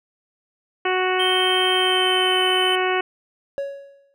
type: harmonic tone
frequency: 370 Hz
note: F#4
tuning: in tune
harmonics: 1 / 2 / 3 / 4 / 5 / 6 / 7 / 8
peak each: -22 / -25 / -27 / -28 / -29 / -30 / -30 / -31 dBFS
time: 0.85-3.01 s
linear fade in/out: 5 ms
type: tone with pitch glide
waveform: triangle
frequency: 3136 to 3034 Hz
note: G7 to F#7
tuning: 0 to +43 cents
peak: -19 dBFS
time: 1.19-2.76 s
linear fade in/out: 10 ms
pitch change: -57 cents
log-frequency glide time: 1.76-2.41 s
type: tone with exponential decay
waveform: triangle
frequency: 557 Hz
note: C#5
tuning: 8 cents sharp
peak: -19 dBFS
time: 3.58-4.14 s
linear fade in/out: 0 ms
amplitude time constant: 120 ms
effects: none